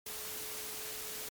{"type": "tone in noise", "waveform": "sine", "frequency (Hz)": 430, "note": "A4", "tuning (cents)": -40, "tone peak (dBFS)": -52, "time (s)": [0.06, 1.29], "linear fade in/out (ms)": 5, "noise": "white", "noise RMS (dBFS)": -42, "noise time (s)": [0.06, 1.29], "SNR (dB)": -13, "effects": ["MP3 96 kbps"]}